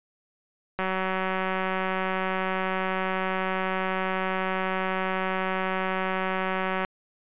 click train, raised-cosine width 0.5 ms, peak -13 dBFS, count 1140, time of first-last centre 0.79-6.849 s, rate 188 Hz, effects resampled to 8000 Hz

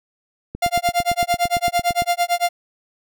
click train, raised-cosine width 3 ms, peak -16 dBFS, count 14, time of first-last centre 0.55-2.021 s, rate 8.84 Hz
45% pulse tone with tremolo, 698.5 Hz, F5, in tune, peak -14 dBFS, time 0.62-2.49 s, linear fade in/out 5 ms, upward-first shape sine, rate 8.9 Hz, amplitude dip 100%
effects none

